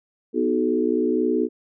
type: chord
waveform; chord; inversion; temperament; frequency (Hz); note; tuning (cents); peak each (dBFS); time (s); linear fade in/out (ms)
sine; B dominant seventh; none; equal with one note detuned; 246.9 / 311.1 / 370 / 430.7; B3 / D#4 / F#4 / A4; 0 / 0 / 0 / -37; -24; 0.33-1.49; 50
effects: none